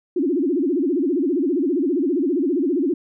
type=tone with vibrato; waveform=sine; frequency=311.1 Hz; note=D#4; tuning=in tune; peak=-17 dBFS; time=0.16-2.94 s; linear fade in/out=5 ms; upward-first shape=sine; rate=15 Hz; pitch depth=300 cents each way; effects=none